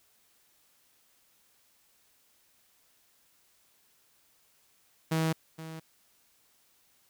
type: tone with echo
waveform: sawtooth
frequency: 160.6 Hz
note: E3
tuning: 45 cents flat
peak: -22 dBFS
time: 5.11-5.33 s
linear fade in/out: 10 ms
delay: 470 ms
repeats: 1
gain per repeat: -14 dB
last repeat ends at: 5.8 s
effects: white hiss -67 dBFS RMS until 7.09 s